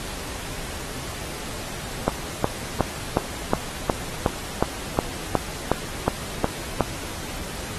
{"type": "click train", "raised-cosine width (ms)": 1, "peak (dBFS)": -4, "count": 14, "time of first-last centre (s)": [2.08, 6.807], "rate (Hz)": 2.75, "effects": ["pink hiss -34 dBFS RMS until 7.78 s", "AAC 32 kbps"]}